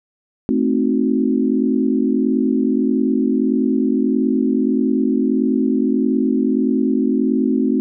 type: chord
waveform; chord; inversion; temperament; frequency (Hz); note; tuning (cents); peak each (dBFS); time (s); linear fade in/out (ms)
sine; A diminished seventh; none; equal with one note detuned; 220 / 261.6 / 311.1 / 368.5; A3 / C4 / Eb4 / Gb4; 0 / 0 / 0 / -7; -19 / -17 / -22 / -23; 0.49-7.8; 0
effects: none